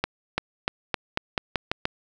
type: accelerating click train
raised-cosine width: 0.3 ms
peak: -7 dBFS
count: 9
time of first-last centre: 0.04-1.854 s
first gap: 340 ms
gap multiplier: 0.88
effects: none